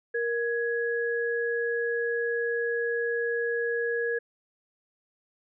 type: tone pair together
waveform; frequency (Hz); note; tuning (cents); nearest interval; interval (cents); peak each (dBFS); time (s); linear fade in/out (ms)
sine; 469.4 / 1670; A#4 / G#6; +12 / +9; octave + minor seventh; 2197; -27 / -30; 0.14-4.19; 10
effects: none